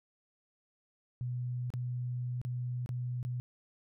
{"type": "tone with dropouts", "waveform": "sine", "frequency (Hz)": 123.6, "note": "B2", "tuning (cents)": 2, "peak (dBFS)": -33, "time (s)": [1.21, 3.4], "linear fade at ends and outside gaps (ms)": 0, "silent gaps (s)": [[1.703, 1.738], [2.415, 2.45], [2.861, 2.891], [3.229, 3.25]], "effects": []}